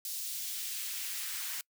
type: noise with high-pass filter sweep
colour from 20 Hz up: white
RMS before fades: -38 dBFS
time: 0.05-1.61 s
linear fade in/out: 2 ms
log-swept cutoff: 4700 to 1300 Hz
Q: 0.9
effects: noise-tail reverb RT60 0.1 s tail -25 dB re dry